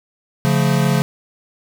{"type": "chord", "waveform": "square", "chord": "Db augmented", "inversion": "none", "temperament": "equal with one note detuned", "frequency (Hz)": [140.69, 174.61, 220], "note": ["Db3", "F3", "A3"], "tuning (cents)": [26, 0, 0], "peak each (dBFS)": [-17, -19, -22], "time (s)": [0.45, 1.02], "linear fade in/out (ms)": 0, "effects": []}